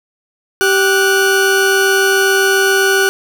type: tone pair together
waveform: 40% pulse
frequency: 389.2 / 1469.4 Hz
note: G4 / F#6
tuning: -12 / -12 cents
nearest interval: octave + major seventh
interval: 2300 cents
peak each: -12 dBFS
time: 0.61-3.09 s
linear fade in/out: 0 ms
effects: none